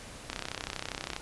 click train, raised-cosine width 0.2 ms, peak -16 dBFS, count 29, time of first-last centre 0.3-1.164 s, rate 32.4 Hz, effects pink hiss -46 dBFS RMS until 1.21 s + resampled to 24000 Hz

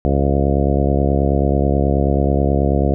harmonic tone with a mistuned harmonic, 69.3 Hz, C#2, in tune, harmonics 1 / 2 / 3 / 4 / 5 / 6 / 7 / 8 / 9 / 10, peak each -17 / -20 / -22 / -23 / -24 / -25 / -25 / -26 / -27 / -27 dBFS, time 0.05-2.94 s, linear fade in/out 0 ms, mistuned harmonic 10, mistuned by +24 cents, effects none

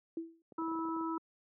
sine tone with exponential decay, 329.6 Hz, E4, in tune, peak -32 dBFS, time 0.17-0.42 s, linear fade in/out 2 ms, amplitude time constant 54 ms
clicks, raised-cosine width 2 ms, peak -39 dBFS, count 11, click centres 0.522 / 0.586 / 0.62 / 0.681 / 0.716 / 0.754 / 0.79 / 0.853 / 0.886 / 0.965 / 1.01 s
harmonic tone, 326.1 Hz, E4, 19 cents flat, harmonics 1 / 3 / 4, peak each -35 / -40 / -41 dBFS, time 0.58-1.18 s, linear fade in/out 5 ms
effects high-pass 200 Hz 12 dB/octave

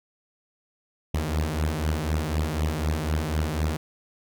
sawtooth beating tone pair, 75.3 / 79.3 Hz, D2 / D#2, +44 / +33 cents, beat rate 4 Hz, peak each -23 / -23 dBFS, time 1.14-3.77 s, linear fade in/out 5 ms, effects none

